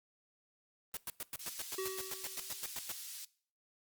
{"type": "noise bursts", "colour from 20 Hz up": "white", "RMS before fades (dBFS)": -40, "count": 16, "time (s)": [0.94, 2.92], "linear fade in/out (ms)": 2, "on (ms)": 30, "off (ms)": 100}
{"type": "high-pass noise", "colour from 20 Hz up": "pink", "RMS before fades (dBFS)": -47, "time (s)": [1.39, 3.25], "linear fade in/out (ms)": 5, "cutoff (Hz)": 4500, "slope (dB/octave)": 12}
{"type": "tone with exponential decay", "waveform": "square", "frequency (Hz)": 380, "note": "F#4", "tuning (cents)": 46, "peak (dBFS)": -36, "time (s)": [1.78, 2.7], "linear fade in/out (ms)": 5, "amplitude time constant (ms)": 200}
{"effects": ["noise-tail reverb RT60 0.5 s tail -21 dB re dry", "Opus 32 kbps"]}